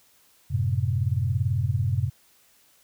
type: chord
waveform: sine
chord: F# diminished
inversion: none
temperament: equal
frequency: 92.5 / 110 / 130.81 Hz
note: F#2 / A2 / C3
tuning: 0 / 0 / 0 cents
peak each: -26 dBFS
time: 0.5-2.1 s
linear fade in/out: 20 ms
effects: white hiss -60 dBFS RMS until 2.83 s